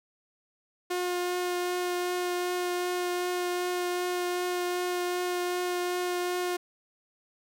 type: tone with vibrato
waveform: sawtooth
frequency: 357.5 Hz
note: F4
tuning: 41 cents sharp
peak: -24 dBFS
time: 0.9-6.57 s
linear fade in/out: 10 ms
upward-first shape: triangle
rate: 2.6 Hz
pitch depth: 11 cents each way
effects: none